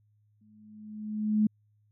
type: tone with exponential growth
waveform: sine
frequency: 213.2 Hz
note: G#3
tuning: 46 cents sharp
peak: -19 dBFS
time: 0.41-1.47 s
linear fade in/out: 5 ms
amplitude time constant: 230 ms
effects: added 105 Hz sine -64 dBFS peak until 1.91 s